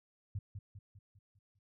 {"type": "tone with echo", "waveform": "sine", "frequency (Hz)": 100.1, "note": "G2", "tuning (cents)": 37, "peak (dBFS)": -35, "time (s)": [0.35, 0.39], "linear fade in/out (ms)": 5, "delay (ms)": 200, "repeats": 6, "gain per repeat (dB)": -6, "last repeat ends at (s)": 1.59, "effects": []}